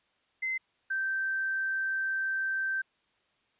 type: tone pair in turn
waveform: sine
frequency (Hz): 2063 / 1558.5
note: C7 / G6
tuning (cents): -25 / -11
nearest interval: perfect fourth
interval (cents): 486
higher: first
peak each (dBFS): -29 / -28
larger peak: second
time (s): 0.42-0.58 / 0.9-2.82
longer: second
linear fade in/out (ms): 10
effects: white hiss -71 dBFS RMS until 3.59 s + resampled to 8000 Hz